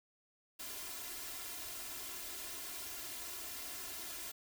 white noise with comb filter, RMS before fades -45 dBFS, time 0.59-4.32 s, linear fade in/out 10 ms, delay 2.9 ms, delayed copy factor +0.85, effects none

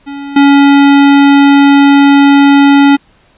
square tone with level steps, 281.1 Hz, C#4, 24 cents sharp, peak -21 / -3 dBFS, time 0.06-2.97 s, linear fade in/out 20 ms, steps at 0.36 s, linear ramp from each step 5 ms, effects pink hiss -48 dBFS RMS until 3.37 s + resampled to 8000 Hz

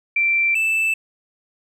sine / triangle tone pair in turn, 2349 / 2641 Hz, D7 / E7, 0 / +3 cents, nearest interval major second, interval 203 cents, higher second, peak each -15 dBFS, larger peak neither, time 0.16-0.55 / 0.55-0.94 s, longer neither, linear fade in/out 5 ms, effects none

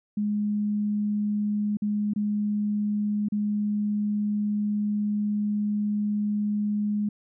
sine tone with dropouts, 208.2 Hz, G#3, 5 cents sharp, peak -23 dBFS, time 0.17-7.09 s, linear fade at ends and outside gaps 5 ms, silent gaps 1.771-1.82 / 2.136-2.16 / 3.286-3.321 s, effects none

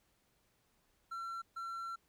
triangle tone bursts at uneven times, 1355 Hz, E6, 47 cents sharp, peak -38 dBFS, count 2, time 1.11-1.42 / 1.56-1.96 s, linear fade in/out 10 ms, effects pink hiss -75 dBFS RMS until 2.08 s

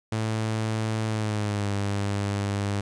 sawtooth tone with pitch glide, 110 to 100.87 Hz, A2 to G2, 0 to +50 cents, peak -21 dBFS, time 0.12-2.81 s, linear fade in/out 5 ms, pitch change -150 cents, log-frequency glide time 1.07-1.69 s, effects resampled to 22050 Hz + 10-bit

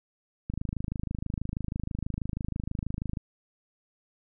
click train, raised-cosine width 5 ms, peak -19 dBFS, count 71, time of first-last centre 0.5-3.172 s, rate 26.2 Hz, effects none

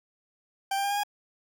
40% pulse tone with pitch steps, 784 / 793.6 / 803.3 / 813.1 / 823 Hz, G5 / G5 / G5 / G#5 / G#5, 0 / +21 / +42 / -37 / -16 cents, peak -25 dBFS, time 0.71-1.035 s, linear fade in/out 5 ms, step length 65 ms, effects none

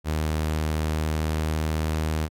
sawtooth tone with pitch glide, 77.7 to 78.24 Hz, D#2 to D#2, -2 to +10 cents, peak -19 dBFS, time 0.04-2.29 s, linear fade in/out 50 ms, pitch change +12 cents, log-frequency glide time 0.77-1.68 s, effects MP3 96 kbps

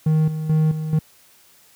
triangle tone with tremolo, 156.4 Hz, D#3, 9 cents sharp, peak -12 dBFS, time 0.06-0.99 s, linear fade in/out 5 ms, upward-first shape square, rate 2.3 Hz, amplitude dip 65%, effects white hiss -53 dBFS RMS until 1.75 s + high-pass 60 Hz 12 dB/octave

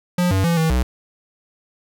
square tone with pitch steps, 177.8 / 95.7 / 168.9 / 161 / 62.4 Hz, F3 / G2 / E3 / E3 / B1, +31 / -41 / +42 / -41 / +19 cents, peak -16 dBFS, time 0.18-0.83 s, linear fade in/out 5 ms, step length 130 ms, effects none

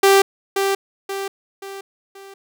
sawtooth tone with echo, 392 Hz, G4, in tune, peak -6 dBFS, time 0.03-0.22 s, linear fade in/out 5 ms, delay 530 ms, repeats 4, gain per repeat -7 dB, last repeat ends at 2.34 s, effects none

